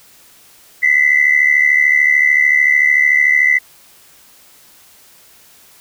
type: tone pair together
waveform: sine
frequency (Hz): 1975.5 / 2049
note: B6 / C7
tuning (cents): 0 / -37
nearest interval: minor second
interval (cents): 63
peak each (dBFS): -11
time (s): 0.82-3.59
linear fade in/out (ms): 20
effects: tanh soft clip ceiling -1 dBFS + white hiss -46 dBFS RMS until 5.8 s